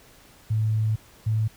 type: tone pair in turn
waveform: sine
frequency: 109.1 / 109.5 Hz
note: A2 / A2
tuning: -14 / -8 cents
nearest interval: unison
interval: 6 cents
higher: second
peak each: -20 dBFS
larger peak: neither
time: 0.5-0.96 / 1.26-1.48 s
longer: first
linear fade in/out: 10 ms
effects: pink hiss -53 dBFS RMS until 1.56 s